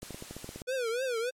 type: noise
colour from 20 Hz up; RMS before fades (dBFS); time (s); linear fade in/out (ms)
white; -46; 0.02-0.62; 0
type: clicks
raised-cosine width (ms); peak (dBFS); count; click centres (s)
2; -27; 10; 0.03 / 0.107 / 0.145 / 0.224 / 0.31 / 0.366 / 0.444 / 0.491 / 0.56 / 0.618
type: tone with vibrato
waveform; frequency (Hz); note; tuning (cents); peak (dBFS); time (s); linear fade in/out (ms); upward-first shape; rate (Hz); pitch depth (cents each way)
square; 488.2; B4; -20; -30; 0.67-1.31; 20; triangle; 3.4; 180
effects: low-pass 11000 Hz 12 dB/octave + MP3 96 kbps